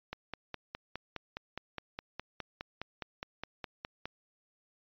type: click train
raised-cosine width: 0.3 ms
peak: -22 dBFS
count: 20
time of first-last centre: 0.13-4.056 s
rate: 4.84 Hz
effects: resampled to 11025 Hz

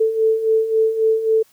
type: beating tone pair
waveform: sine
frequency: 440 / 443.7 Hz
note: A4 / A4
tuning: 0 / +14 cents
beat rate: 3.7 Hz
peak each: -21 / -15 dBFS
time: 0-1.43 s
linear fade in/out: 10 ms
effects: white hiss -56 dBFS RMS until 1.52 s

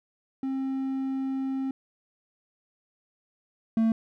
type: tone pair in turn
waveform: triangle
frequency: 266.8 / 224.4 Hz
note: C4 / A3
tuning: +34 / +34 cents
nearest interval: minor third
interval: 300 cents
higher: first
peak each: -25 / -18 dBFS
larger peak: second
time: 0.43-1.71 / 3.77-3.92 s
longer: first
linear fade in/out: 2 ms
effects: none

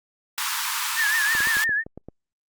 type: high-pass noise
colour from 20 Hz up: pink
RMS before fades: -27 dBFS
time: 0.38-1.64 s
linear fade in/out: 0 ms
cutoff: 890 Hz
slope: 96 dB/octave
type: tone with vibrato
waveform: sine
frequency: 1736 Hz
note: A6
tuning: 24 cents flat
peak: -20 dBFS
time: 0.95-1.84 s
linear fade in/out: 50 ms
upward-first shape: triangle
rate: 6 Hz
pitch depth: 110 cents each way
type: clicks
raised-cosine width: 2 ms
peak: -24 dBFS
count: 8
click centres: 1.351 / 1.405 / 1.472 / 1.569 / 1.693 / 1.865 / 1.976 / 2.086 s
effects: Opus 48 kbps

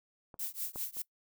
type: clicks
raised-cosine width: 1 ms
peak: -36 / -29 / -39 dBFS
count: 3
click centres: 0.342 / 0.759 / 0.97 s
type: noise with tremolo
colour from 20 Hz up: violet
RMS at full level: -35 dBFS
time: 0.39-1.02 s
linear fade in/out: 5 ms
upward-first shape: triangle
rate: 5.2 Hz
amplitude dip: 100%
effects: noise-tail reverb RT60 0.1 s tail -22 dB re dry

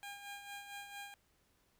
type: tone with tremolo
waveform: 15% pulse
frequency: 807 Hz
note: G#5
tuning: 50 cents flat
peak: -38 dBFS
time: 0.03-1.14 s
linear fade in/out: 0 ms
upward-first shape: sine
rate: 4.4 Hz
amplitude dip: 55%
effects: pink hiss -74 dBFS RMS until 1.79 s

